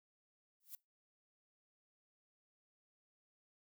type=noise with exponential growth; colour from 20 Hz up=violet; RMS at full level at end=-45 dBFS; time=0.6-0.75 s; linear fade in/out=2 ms; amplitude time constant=31 ms; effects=noise-tail reverb RT60 0.2 s tail -22 dB re dry